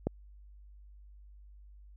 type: click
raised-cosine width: 2 ms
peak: -16 dBFS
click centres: 0.07 s
effects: added 50 Hz sine -51 dBFS peak until 1.96 s